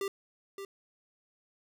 square tone with echo, 394.3 Hz, G4, 10 cents sharp, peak -32 dBFS, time 0.01-0.08 s, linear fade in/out 2 ms, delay 570 ms, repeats 1, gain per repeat -8 dB, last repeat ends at 0.65 s, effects none

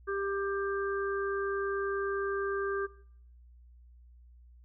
harmonic tone, 395.6 Hz, G4, 16 cents sharp, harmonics 1 / 3 / 4, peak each -32 / -37 / -38 dBFS, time 0.07-2.87 s, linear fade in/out 20 ms, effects noise-tail reverb RT60 0.6 s tail -20 dB re dry + added 60 Hz sine -53 dBFS peak until 4.64 s

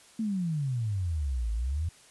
sine exponential two-way sweep, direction down then up, 229 to 53.1 to 87.2 Hz, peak -27 dBFS, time 0.19-1.89 s, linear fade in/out 5 ms, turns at 1.52 s, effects white hiss -56 dBFS RMS until 2.1 s + resampled to 24000 Hz

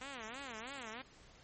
5% pulse tone with vibrato, 246.9 Hz, B3, in tune, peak -33 dBFS, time 0.01-1.02 s, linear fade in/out 5 ms, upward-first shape sine, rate 3.1 Hz, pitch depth 230 cents each way, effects pink hiss -61 dBFS RMS until 1.43 s + MP3 32 kbps

